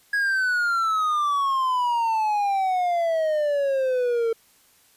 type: exponential sweep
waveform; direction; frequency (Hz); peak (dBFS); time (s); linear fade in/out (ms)
triangle; down; 1666 to 450; -18; 0.13-4.33; 5
effects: white hiss -58 dBFS RMS until 4.96 s + resampled to 32000 Hz